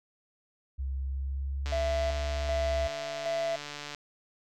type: tone with pitch glide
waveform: sine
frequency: 67 to 69.24 Hz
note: C2 to C#2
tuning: +42 to -1 cents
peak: -30 dBFS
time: 0.78-2.88 s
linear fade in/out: 20 ms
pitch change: +57 cents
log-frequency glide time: 1.01-1.75 s
type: click train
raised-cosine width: 0.2 ms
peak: -22 dBFS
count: 335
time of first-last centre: 1.66-3.948 s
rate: 146 Hz
type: tone with tremolo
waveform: triangle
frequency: 667 Hz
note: E5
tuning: 20 cents sharp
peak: -26 dBFS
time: 1.72-3.56 s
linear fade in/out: 5 ms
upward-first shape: square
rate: 1.3 Hz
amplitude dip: 55%
effects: none